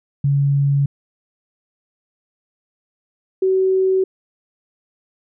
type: tone pair in turn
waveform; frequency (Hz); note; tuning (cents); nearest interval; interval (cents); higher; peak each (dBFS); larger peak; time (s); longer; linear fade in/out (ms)
sine; 140.6 / 378.3; C#3 / F#4; +25 / +38; octave + perfect fourth; 1713; second; -13; neither; 0.24-0.86 / 3.42-4.04; neither; 5
effects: none